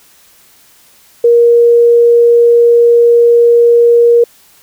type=tone; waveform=sine; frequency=472 Hz; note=A#4; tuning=22 cents sharp; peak=-3 dBFS; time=1.24-4.24 s; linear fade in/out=5 ms; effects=white hiss -45 dBFS RMS until 4.62 s